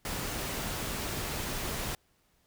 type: noise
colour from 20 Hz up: pink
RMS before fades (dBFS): -35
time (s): 0.05-1.95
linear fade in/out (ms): 2
effects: pink hiss -70 dBFS RMS until 2.46 s